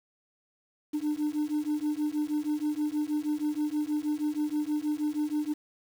sine beating tone pair, 297 / 303.3 Hz, D4 / D#4, +20 / -44 cents, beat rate 6.3 Hz, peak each -28 dBFS, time 0.93-5.54 s, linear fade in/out 20 ms, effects tanh soft clip ceiling -24 dBFS + 8-bit

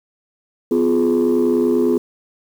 sine chord, F diminished, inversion second, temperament just, 251.4 / 349.2 / 419.1 Hz, Cb4 / F4 / Ab4, +31 / 0 / +16 cents, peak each -16 dBFS, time 0.71-1.98 s, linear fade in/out 5 ms, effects tanh soft clip ceiling -9 dBFS + 7-bit

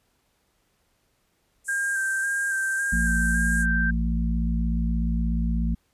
pink band-pass noise, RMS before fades -38 dBFS, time 1.64-3.66 s, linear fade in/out 50 ms, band 7300 to 10000 Hz, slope 48 dB/octave
sine tone with vibrato, 1587 Hz, G6, 21 cents sharp, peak -23 dBFS, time 1.68-3.91 s, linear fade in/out 10 ms, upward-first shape square, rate 1.8 Hz, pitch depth 22 cents each way
harmonic tone, 56.7 Hz, A#1, 47 cents flat, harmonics 1 / 3 / 4, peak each -23 / -28 / -29 dBFS, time 2.92-5.75 s, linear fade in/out 10 ms
effects pink hiss -69 dBFS RMS until 5.93 s + resampled to 32000 Hz

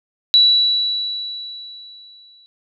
sine tone with exponential decay, 3933 Hz, B7, 8 cents flat, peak -7 dBFS, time 0.34-2.46 s, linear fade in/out 0 ms, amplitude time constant 460 ms, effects none

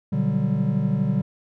triangle chord, G major seventh, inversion first, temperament just, 122.5 / 147 / 183.75 / 196 Hz, B2 / D3 / F#3 / G3, -14 / +2 / -12 / 0 cents, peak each -25 / -22 / -25 / -22 dBFS, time 0.12-1.22 s, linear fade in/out 10 ms, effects none

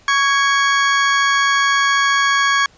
35% pulse tone pair together, 1119 / 1652.4 Hz, C#6 / G#6, +16 / -9 cents, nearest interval perfect fifth, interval 675 cents, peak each -14 dBFS, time 0.08-2.66 s, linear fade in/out 2 ms, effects pink hiss -50 dBFS RMS until 2.77 s + resampled to 16000 Hz

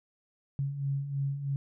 sine beating tone pair, 136.6 / 139.7 Hz, C#3 / C#3, -25 / +14 cents, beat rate 3.1 Hz, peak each -37 / -30 dBFS, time 0.59-1.56 s, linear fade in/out 0 ms, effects none

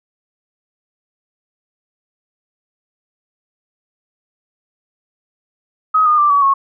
sine tone with pitch steps, 1266 / 1221.5 / 1178.5 / 1137 / 1097 Hz, D#6 / D#6 / D6 / C#6 / C#6, +30 / -32 / +6 / +44 / -18 cents, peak -9 dBFS, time 5.94-6.54 s, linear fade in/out 10 ms, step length 120 ms, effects none

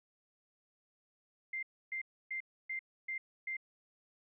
sine tone bursts, 2093 Hz, C7, in tune, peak -36 dBFS, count 6, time 1.53-3.568 s, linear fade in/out 5 ms, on 98 ms, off 290 ms, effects none

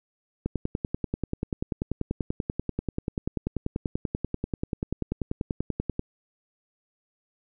click train, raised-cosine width 3 ms, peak -14 dBFS, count 58, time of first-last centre 0.46-5.994 s, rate 10.3 Hz, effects none

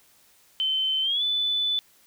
sine tone with pitch glide, 3074 to 3491 Hz, G7 to A7, -35 to -14 cents, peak -22 dBFS, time 0.6-1.79 s, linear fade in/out 0 ms, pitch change +221 cents, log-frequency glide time 1.02-1.23 s, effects white hiss -59 dBFS RMS until 2.06 s

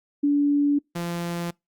sine / sawtooth tone pair in turn, 287.9 / 171.88 Hz, D4 / F3, -34 / -27 cents, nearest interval major sixth, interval 893 cents, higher first, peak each -17 / -23 dBFS, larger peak first, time 0.23-0.79 / 0.95-1.51 s, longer neither, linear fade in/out 10 ms, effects noise-tail reverb RT60 0.2 s tail -26 dB re dry + Opus 32 kbps

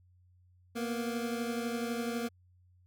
25% pulse beating tone pair, 233.1 / 245.1 Hz, A#3 / B3, 0 / -13 cents, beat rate 12 Hz, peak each -30 / -36 dBFS, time 0.75-2.29 s, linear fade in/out 20 ms, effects added 90 Hz sine -61 dBFS peak until 2.86 s

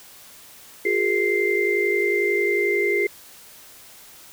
sine tone cluster, 356.6 / 407.8 / 458.8 / 2090 Hz, F4 / G#4 / A#4 / C7, +36 / -32 / -28 / -2 cents, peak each -25 / -22 / -31 / -22 dBFS, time 0.85-3.07 s, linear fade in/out 5 ms, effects white hiss -46 dBFS RMS until 4.32 s

